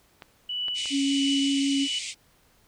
clicks, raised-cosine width 0.3 ms, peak -24 dBFS, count 3, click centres 0.222 / 0.683 / 0.857 s
sine tone with tremolo, 2960 Hz, F#7, in tune, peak -26 dBFS, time 0.49-1.99 s, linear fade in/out 5 ms, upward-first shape triangle, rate 1.5 Hz, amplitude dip 60%
pink band-pass noise, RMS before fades -35 dBFS, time 0.74-2.15 s, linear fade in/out 50 ms, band 2100 to 9000 Hz, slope 96 dB/octave
sine tone with vibrato, 277.2 Hz, C#4, in tune, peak -22 dBFS, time 0.9-1.88 s, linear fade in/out 50 ms, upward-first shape triangle, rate 5.4 Hz, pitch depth 10 cents each way
effects pink hiss -62 dBFS RMS until 2.67 s

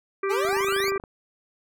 harmonic tone, 392 Hz, G4, in tune, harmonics 1 / 3 / 4 / 5 / 6, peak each -24 / -30 / -37 / -38 / -37 dBFS, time 0.23-0.98 s, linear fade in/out 5 ms
25% pulse exponential sweep, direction up, 392.5 to 2489 Hz, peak -23 dBFS, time 0.29-0.91 s, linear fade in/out 20 ms
click train, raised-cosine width 1 ms, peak -24 dBFS, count 16, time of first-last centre 0.45-1.038 s, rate 25.5 Hz
effects none

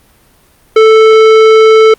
sine tone with tanh clipping, 440 Hz, A4, in tune, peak -3 dBFS, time 0.76-1.94 s, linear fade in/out 5 ms, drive 16 dB, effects pink hiss -47 dBFS RMS until 1.98 s + Opus 32 kbps

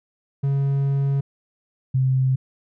triangle / sine tone pair in turn, 138.59 / 130.81 Hz, C#3 / C3, 0 / 0 cents, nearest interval minor second, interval 100 cents, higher first, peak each -16 dBFS, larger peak neither, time 0.43-1.21 / 1.94-2.36 s, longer first, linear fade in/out 10 ms, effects none

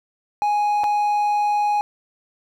triangle tone with dropouts, 830.6 Hz, G#5, in tune, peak -15 dBFS, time 0.42-1.81 s, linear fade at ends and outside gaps 0 ms, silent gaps 0.836-0.841 s, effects none

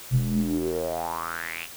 square tone with band-pass filter sweep, 41.5 Hz, E1, 12 cents sharp, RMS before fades -27 dBFS, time 0.1-1.68 s, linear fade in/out 50 ms, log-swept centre 120 to 2900 Hz, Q 7, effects white hiss -42 dBFS RMS until 1.76 s

